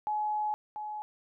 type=tone pair in turn; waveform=sine; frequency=847 / 847 Hz; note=G#5 / G#5; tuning=+34 / +34 cents; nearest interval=unison; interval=0 cents; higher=neither; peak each=-28 / -35 dBFS; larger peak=first; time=0.07-0.54 / 0.76-1.02 s; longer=first; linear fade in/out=0 ms; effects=none